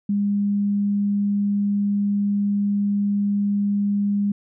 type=tone; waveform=sine; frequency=202.8 Hz; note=G#3; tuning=41 cents flat; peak=-18 dBFS; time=0.09-4.32 s; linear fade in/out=5 ms; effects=none